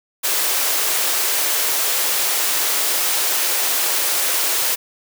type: high-pass noise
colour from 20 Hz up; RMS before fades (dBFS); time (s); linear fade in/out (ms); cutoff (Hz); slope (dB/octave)
white; -19; 0.23-4.76; 20; 350; 24
effects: none